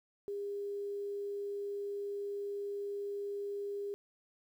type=tone with quantisation; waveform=sine; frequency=404.2 Hz; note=G#4; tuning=47 cents flat; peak=-36 dBFS; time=0.28-3.94 s; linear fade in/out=0 ms; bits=11; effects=none